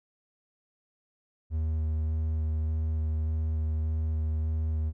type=tone with vibrato; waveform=triangle; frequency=78.5 Hz; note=D#2; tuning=16 cents sharp; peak=-24 dBFS; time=1.5-4.93 s; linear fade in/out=50 ms; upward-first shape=square; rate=1.7 Hz; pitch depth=9 cents each way; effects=none